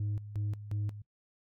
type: tone with tremolo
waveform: sine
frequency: 103.83 Hz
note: G#2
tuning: in tune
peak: -28 dBFS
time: 0-1.02 s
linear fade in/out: 5 ms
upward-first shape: square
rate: 2.8 Hz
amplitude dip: 80%
effects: noise-tail reverb RT60 0.1 s tail -21 dB re dry + tanh soft clip ceiling -29 dBFS